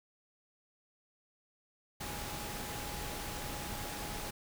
sine tone in noise, 830 Hz, G#5, 1 cent flat, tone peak -48 dBFS, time 2-4.31 s, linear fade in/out 10 ms, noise pink, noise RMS -41 dBFS, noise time 2-4.31 s, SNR -10 dB, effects none

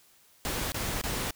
pink noise bursts, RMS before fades -32 dBFS, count 3, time 0.45-1.308 s, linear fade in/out 0 ms, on 270 ms, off 24 ms, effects white hiss -61 dBFS RMS until 1.35 s

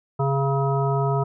harmonic tone with a mistuned harmonic, 137.4 Hz, C#3, 15 cents flat, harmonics 1 / 3 / 5 / 7 / 9, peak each -21 / -26 / -28 / -29 / -31 dBFS, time 0.19-1.24 s, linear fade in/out 10 ms, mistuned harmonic 9, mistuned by +52 cents, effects none

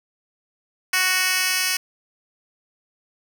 10% pulse tone with high-pass filter sweep, 370 Hz, F#4, in tune, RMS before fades -21 dBFS, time 0.93-1.77 s, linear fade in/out 5 ms, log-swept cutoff 2000 to 3100 Hz, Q 0.95, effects none

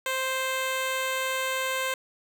10% pulse tone, 523.3 Hz, C5, in tune, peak -18 dBFS, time 0.06-1.94 s, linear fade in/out 2 ms, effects none

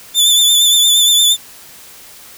sawtooth tone with vibrato, 3520 Hz, A7, in tune, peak -5 dBFS, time 0.14-1.37 s, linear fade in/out 50 ms, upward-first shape sine, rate 8.6 Hz, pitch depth 39 cents each way, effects white hiss -38 dBFS RMS until 2.37 s

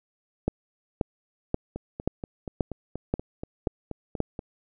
two click trains, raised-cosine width 2 ms, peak -20 / -10 dBFS, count 12 / 8, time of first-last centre 1.76-4.392 / 0.48-4.203 s, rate 4.18 / 1.88 Hz, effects none

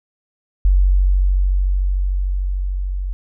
sine tone with level ramp, 46.76 Hz, F#1, 19 cents sharp, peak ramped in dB -9 to -20 dBFS, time 0.65-3.13 s, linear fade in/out 0 ms, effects none

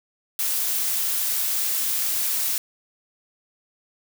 blue noise, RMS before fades -24 dBFS, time 0.39-2.58 s, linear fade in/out 2 ms, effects none

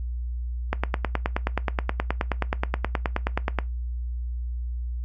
click train, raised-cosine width 0.5 ms, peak -8 dBFS, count 28, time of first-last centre 0.73-3.587 s, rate 9.45 Hz, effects noise-tail reverb RT60 0.2 s tail -19 dB re dry + added 60 Hz sine -27 dBFS peak until 5.04 s

